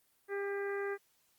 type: harmonic tone with a mistuned harmonic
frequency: 400 Hz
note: G4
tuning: 35 cents sharp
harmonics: 1 / 2 / 3 / 4 / 5 / 6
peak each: -35 / -47 / -47 / -43 / -46 / -57 dBFS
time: 0.28-0.98 s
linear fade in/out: 50 ms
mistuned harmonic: 5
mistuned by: -18 cents
effects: white hiss -72 dBFS RMS until 1.38 s + Opus 32 kbps